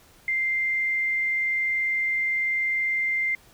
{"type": "tone", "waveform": "sine", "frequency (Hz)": 2093, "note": "C7", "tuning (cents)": 0, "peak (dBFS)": -22, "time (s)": [0.28, 3.35], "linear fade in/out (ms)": 2, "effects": ["pink hiss -55 dBFS RMS until 3.53 s"]}